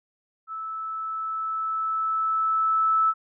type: tone with level ramp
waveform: sine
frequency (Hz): 1310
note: E6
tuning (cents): -11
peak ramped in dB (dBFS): -31 to -17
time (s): 0.47-3.14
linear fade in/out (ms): 50
effects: none